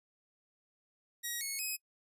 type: tone with pitch steps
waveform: 5% pulse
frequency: 1900 / 2195 / 2536 Hz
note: A#6 / C#7 / D#7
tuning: +33 / -18 / +32 cents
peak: -26 dBFS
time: 1.23-1.77 s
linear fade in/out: 20 ms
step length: 180 ms
effects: noise-tail reverb RT60 0.1 s tail -24 dB re dry + resampled to 32000 Hz